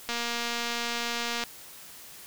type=click train; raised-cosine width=0.2 ms; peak=-14 dBFS; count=319; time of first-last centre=0.09-1.437 s; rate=236 Hz; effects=white hiss -47 dBFS RMS until 2.26 s